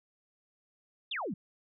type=exponential sweep; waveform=sine; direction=down; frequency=3887 to 158.3 Hz; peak=-33 dBFS; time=1.11-1.34 s; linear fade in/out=5 ms; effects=none